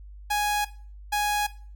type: tone pair in turn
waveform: sawtooth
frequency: 830.6 / 830.6 Hz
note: G#5 / G#5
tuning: 0 / 0 cents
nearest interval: unison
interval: 0 cents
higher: neither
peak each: -19 dBFS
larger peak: neither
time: 0.3-0.65 / 1.12-1.47 s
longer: neither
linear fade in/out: 10 ms
effects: noise-tail reverb RT60 0.4 s tail -17 dB re dry + added 50 Hz sine -41 dBFS peak until 1.75 s